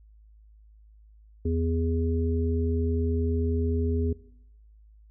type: harmonic tone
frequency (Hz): 82.41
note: E2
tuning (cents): 0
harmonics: 1 / 3 / 5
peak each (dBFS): -25 / -30 / -31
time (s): 1.45-4.13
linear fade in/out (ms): 5
effects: noise-tail reverb RT60 0.8 s tail -20 dB re dry + added 53 Hz sine -51 dBFS peak until 5.1 s